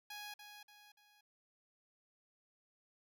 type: tone with echo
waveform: 10% pulse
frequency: 830.6 Hz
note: G#5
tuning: in tune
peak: -38 dBFS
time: 0.1-0.34 s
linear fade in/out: 5 ms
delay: 290 ms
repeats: 3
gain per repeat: -7 dB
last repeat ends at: 1.21 s
effects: none